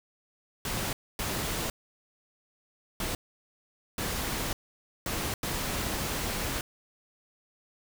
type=noise bursts at uneven times; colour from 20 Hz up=pink; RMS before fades=-32 dBFS; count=6; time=0.65-0.93 / 1.19-1.7 / 3-3.15 / 3.98-4.53 / 5.06-5.34 / 5.43-6.61 s; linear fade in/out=2 ms; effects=none